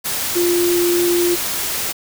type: tone in noise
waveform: sine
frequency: 349.2 Hz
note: F4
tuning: in tune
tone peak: -14 dBFS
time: 0.35-1.36 s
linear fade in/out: 20 ms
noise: white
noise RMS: -22 dBFS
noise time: 0.04-1.93 s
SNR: +5 dB
effects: none